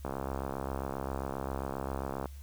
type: click train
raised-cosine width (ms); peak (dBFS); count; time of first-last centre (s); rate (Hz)
1; -21; 150; 0.05-2.257; 67.5
effects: added 70 Hz sine -43 dBFS peak until 2.42 s + white hiss -60 dBFS RMS until 2.42 s

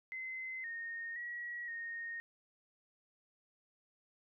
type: tone with pitch steps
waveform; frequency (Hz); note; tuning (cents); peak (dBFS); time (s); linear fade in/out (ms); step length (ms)
sine; 2055 / 1847 / 1916 / 1853; C7 / A#6 / A#6 / A#6; -32 / -16 / +47 / -11; -40; 0.12-2.2; 0; 520
effects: none

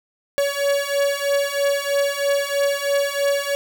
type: beating tone pair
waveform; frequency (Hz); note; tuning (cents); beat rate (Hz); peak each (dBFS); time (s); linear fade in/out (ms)
45% pulse; 562 / 565.1; C#5 / C#5; +24 / +33; 3.1; -22 / -21; 0.38-3.55; 0
effects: none

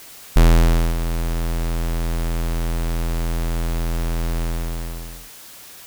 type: tone with ADSR envelope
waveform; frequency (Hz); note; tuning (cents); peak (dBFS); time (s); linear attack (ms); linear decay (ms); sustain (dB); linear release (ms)
square; 41.64; E1; +18; -8; 0.36-5.3; 3; 590; -12; 900
effects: white hiss -41 dBFS RMS until 5.86 s

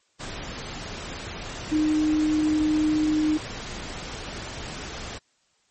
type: tone in noise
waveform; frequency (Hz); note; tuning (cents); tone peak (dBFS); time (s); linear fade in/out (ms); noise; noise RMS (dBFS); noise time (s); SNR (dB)
sine; 307.2; D#4; -22; -19; 1.71-3.38; 20; pink; -35; 0.19-5.19; +13
effects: white hiss -67 dBFS RMS until 5.7 s + MP3 32 kbps

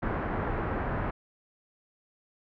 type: low-pass noise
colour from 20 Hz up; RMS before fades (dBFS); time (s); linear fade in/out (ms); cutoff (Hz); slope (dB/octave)
pink; -31; 0.02-1.11; 10; 1700; 24
effects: none

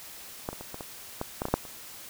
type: clicks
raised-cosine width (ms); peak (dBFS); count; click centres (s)
1; -16 / -24 / -25 / -23 / -23 / -16 / -15 / -15 / -22 / -7 / -30; 11; 0.489 / 0.53 / 0.61 / 0.744 / 0.808 / 1.214 / 1.419 / 1.454 / 1.485 / 1.54 / 1.652
effects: white hiss -45 dBFS RMS until 2.09 s

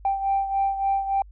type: beating tone pair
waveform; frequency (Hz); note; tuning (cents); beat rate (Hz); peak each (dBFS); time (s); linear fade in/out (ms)
sine; 784 / 787.5; G5 / G5; 0 / +8; 3.5; -21 / -27; 0.05-1.22; 2
effects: tanh soft clip ceiling -15 dBFS + added 50 Hz sine -43 dBFS peak until 1.31 s

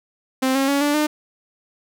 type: tone with pitch steps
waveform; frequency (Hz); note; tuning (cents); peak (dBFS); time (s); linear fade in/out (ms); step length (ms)
sawtooth; 261.6 / 271.1 / 281 / 291.3 / 301.9; C4 / C#4 / C#4 / D4 / D4; 0 / -38 / +24 / -14 / +48; -13; 0.42-1.07; 10; 130
effects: none

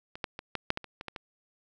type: clicks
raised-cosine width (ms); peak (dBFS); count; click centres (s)
0.3; -25 / -15 / -22 / -15 / -9 / -16 / -27 / -23 / -21 / -22; 10; 0.155 / 0.242 / 0.391 / 0.553 / 0.704 / 0.774 / 0.843 / 1.011 / 1.083 / 1.162
effects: none

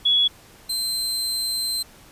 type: tone pair in turn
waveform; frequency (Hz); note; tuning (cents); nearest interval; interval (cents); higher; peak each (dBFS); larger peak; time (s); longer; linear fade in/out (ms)
sine / sawtooth; 3373 / 4110; G#7 / C8; +26 / -32; minor third; 342; second; -15 / -20; first; 0.05-0.28 / 0.69-1.83; second; 10
effects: pink hiss -49 dBFS RMS until 2.11 s + resampled to 32000 Hz

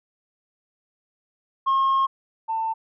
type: tone pair in turn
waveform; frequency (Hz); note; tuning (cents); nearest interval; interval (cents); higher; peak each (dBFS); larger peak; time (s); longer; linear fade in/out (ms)
sine; 1077 / 893.7; C6 / A5; +50 / +27; minor third; 323; first; -15 / -22; first; 1.66-2.07 / 2.48-2.74; first; 20
effects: tanh soft clip ceiling -16 dBFS

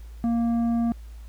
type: tone with tanh clipping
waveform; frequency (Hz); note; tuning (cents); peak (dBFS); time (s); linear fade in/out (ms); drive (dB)
sine; 233.1; A#3; 0; -22; 0.24-0.92; 0; 8
effects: added 56 Hz sine -38 dBFS peak until 1.28 s + pink hiss -58 dBFS RMS until 1.28 s

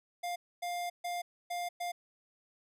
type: tone bursts at uneven times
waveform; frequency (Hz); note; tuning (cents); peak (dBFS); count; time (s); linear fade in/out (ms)
square; 703; F5; +11; -35; 5; 0.23-0.36 / 0.62-0.9 / 1.04-1.22 / 1.5-1.69 / 1.8-1.92; 10
effects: resampled to 32000 Hz

